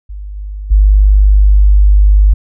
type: tone with level steps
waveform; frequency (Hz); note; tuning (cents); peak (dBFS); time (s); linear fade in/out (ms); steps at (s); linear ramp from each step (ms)
sine; 50.3; G1; +45; -22 / -20 / -3; 0.09-2.34; 10; 0.35 / 0.7; 20
effects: none